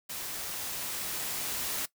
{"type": "noise with level ramp", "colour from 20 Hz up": "white", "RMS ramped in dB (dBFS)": [-38, -33], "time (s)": [0.09, 1.86], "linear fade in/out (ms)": 10, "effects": ["noise-tail reverb RT60 0.1 s tail -19 dB re dry"]}